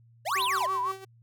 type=exponential two-way sweep; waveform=square; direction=up then down; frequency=540 to 4234 to 540 Hz; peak=-29 dBFS; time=0.25-0.67 s; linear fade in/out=20 ms; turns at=0.43 s
type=tone with vibrato; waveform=sine; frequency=1062 Hz; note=C6; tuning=25 cents sharp; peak=-26 dBFS; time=0.31-0.92 s; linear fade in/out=10 ms; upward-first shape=sine; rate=5.5 Hz; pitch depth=140 cents each way
type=tone with tremolo; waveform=sawtooth; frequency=384.6 Hz; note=G4; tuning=33 cents flat; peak=-32 dBFS; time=0.35-1.05 s; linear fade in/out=10 ms; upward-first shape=sine; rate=5.8 Hz; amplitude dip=70%
effects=added 116 Hz sine -55 dBFS peak until 1.22 s